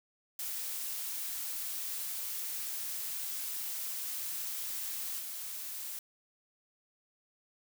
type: noise with level steps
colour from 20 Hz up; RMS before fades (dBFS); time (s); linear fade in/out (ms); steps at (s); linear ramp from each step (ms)
blue; -38 / -41; 0.39-5.99; 2; 5.19; 10
effects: none